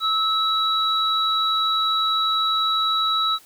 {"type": "tone pair together", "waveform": "sine", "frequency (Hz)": [1300, 3896], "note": ["E6", "B7"], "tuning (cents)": [-24, -24], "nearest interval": "octave + perfect fifth", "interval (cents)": 1900, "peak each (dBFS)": -21, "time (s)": [0, 3.39], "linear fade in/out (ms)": 50, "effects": ["white hiss -51 dBFS RMS until 3.45 s"]}